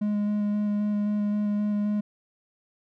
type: tone with vibrato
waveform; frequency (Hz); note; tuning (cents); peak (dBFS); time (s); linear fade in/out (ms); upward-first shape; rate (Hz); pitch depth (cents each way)
triangle; 207.7; G#3; 0; -21; 0.01-2.01; 10; square; 3.8; 9
effects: none